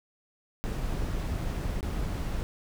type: noise with dropouts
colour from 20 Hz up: brown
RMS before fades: -31 dBFS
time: 0.64-2.43 s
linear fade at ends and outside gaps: 0 ms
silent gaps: 1.808-1.829 s
effects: none